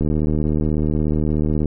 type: click train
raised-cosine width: 3 ms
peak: -8 dBFS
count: 127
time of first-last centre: 0.01-1.657 s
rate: 76.5 Hz
effects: none